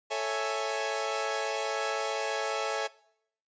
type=chord; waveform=sawtooth; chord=A major seventh; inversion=none; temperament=equal; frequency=440 / 554.4 / 659.3 / 830.6 Hz; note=A4 / C#5 / E5 / G#5; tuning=0 / 0 / 0 / 0 cents; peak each=-31 dBFS; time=0.1-2.88 s; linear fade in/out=20 ms; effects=noise-tail reverb RT60 0.7 s tail -21 dB re dry + resampled to 16000 Hz